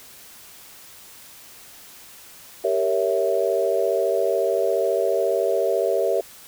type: chord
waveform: sine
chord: G diminished seventh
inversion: none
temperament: equal with one note detuned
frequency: 392 / 466.2 / 561.5 / 659.3 Hz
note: G4 / Bb4 / Db5 / Fb5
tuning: 0 / 0 / +22 / 0 cents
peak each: -24 dBFS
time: 2.64-6.21 s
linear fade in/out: 5 ms
effects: white hiss -45 dBFS RMS until 6.47 s